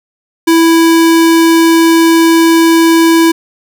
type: tone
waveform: square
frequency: 329.8 Hz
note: E4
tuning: 1 cent sharp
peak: -5 dBFS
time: 0.47-3.32 s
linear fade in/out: 10 ms
effects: none